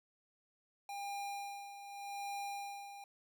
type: tone with tremolo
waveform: square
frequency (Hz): 803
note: G5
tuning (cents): +41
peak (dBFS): -40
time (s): 0.89-3.04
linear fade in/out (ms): 2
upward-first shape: sine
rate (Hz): 0.84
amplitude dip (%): 65
effects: none